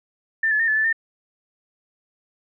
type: tone with pitch steps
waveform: sine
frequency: 1788 / 1719 / 1822 / 1733 / 1751 / 1813 Hz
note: A6 / A6 / A#6 / A6 / A6 / A#6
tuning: +27 / -41 / -40 / -27 / -9 / -49 cents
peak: -17 dBFS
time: 0.43-0.928 s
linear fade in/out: 5 ms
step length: 83 ms
effects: none